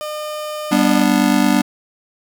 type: tone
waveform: 30% pulse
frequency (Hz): 606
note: D#5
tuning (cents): -46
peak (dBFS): -21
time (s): 0.01-1.03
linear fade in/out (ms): 0
type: chord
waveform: square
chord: G major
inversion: none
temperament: just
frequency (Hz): 196 / 245 / 294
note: G3 / B3 / D4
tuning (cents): 0 / -14 / +2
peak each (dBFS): -18 / -17 / -17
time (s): 0.71-1.62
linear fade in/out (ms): 10
effects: none